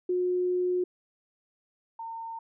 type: tone pair in turn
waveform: sine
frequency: 361.2 / 910.2 Hz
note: F#4 / A#5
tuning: -42 / -42 cents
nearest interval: octave + major third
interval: 1600 cents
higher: second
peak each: -24 / -35 dBFS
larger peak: first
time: 0.09-0.84 / 1.99-2.39 s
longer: first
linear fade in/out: 5 ms
effects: none